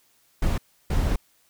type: noise bursts at uneven times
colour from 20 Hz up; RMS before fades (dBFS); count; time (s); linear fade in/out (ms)
brown; -22; 2; 0.42-0.58 / 0.9-1.16; 5
effects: white hiss -63 dBFS RMS until 1.49 s